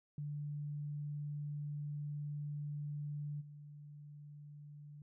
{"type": "tone with level steps", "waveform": "sine", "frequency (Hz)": 146.83, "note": "D3", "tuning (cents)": 0, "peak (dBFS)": [-39, -50], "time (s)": [0.18, 5.02], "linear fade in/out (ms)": 2, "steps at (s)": 3.4, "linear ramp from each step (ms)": 20, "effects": []}